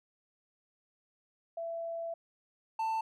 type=tone pair in turn; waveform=sine / triangle; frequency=668 / 889.4 Hz; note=E5 / A5; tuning=+23 / +18 cents; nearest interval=perfect fourth; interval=495 cents; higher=second; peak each=-35 / -28 dBFS; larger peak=second; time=1.57-2.14 / 2.79-3.01 s; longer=first; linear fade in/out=5 ms; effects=none